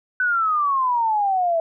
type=exponential sweep; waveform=sine; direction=down; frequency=1515 to 650 Hz; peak=-17 dBFS; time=0.2-1.6 s; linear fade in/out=2 ms; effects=none